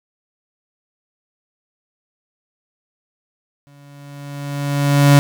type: tone with exponential growth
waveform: 35% pulse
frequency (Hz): 142.4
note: C#3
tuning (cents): +47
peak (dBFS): -4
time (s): 3.67-5.19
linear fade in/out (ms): 0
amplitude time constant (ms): 330
effects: none